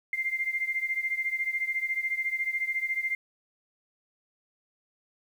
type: beating tone pair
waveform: sine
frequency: 2093 / 2107 Hz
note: C7 / C7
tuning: 0 / +12 cents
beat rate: 14 Hz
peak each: -29 / -32 dBFS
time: 0.13-3.15 s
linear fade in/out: 2 ms
effects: 9-bit